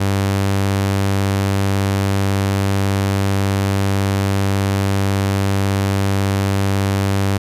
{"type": "tone", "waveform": "sawtooth", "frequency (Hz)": 98.2, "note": "G2", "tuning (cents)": 4, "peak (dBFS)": -11, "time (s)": [0, 7.38], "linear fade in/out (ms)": 10, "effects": ["resampled to 32000 Hz"]}